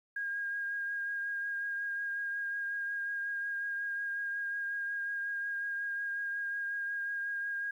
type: tone with vibrato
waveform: sine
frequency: 1624 Hz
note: G#6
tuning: 39 cents flat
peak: -33 dBFS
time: 0.16-7.71 s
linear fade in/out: 5 ms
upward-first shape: triangle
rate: 5.5 Hz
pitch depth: 18 cents each way
effects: 11-bit